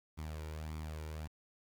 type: tone with flanger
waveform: sawtooth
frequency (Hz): 77.78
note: D#2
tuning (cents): 0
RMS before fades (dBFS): -43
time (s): 0.17-1.28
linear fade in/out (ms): 20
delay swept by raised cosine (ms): 0.87 to 2.17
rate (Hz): 1.7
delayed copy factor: +0.55
effects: 11-bit